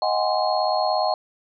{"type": "tone cluster", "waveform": "sine", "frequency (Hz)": [626, 736, 813, 1037, 4289], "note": ["D#5", "F#5", "G#5", "C6", "C8"], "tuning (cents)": [10, -9, -37, -16, 42], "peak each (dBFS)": [-24, -23, -26, -28, -30], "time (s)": [0.02, 1.14], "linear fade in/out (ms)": 2, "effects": []}